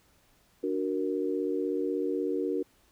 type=chord; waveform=sine; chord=D augmented; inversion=none; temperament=equal; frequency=293.7 / 370 / 466.2 Hz; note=D4 / F#4 / A#4; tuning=0 / 0 / 0 cents; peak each=-32 / -31 / -32 dBFS; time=0.63-2.63 s; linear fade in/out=10 ms; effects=pink hiss -65 dBFS RMS until 2.91 s